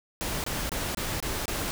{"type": "noise bursts", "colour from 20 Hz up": "pink", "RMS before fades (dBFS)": -31, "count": 6, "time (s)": [0.21, 1.71], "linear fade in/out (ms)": 0, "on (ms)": 230, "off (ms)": 24, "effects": []}